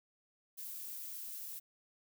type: noise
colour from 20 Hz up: violet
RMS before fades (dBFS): -45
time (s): 0.57-1.6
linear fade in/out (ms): 20
effects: none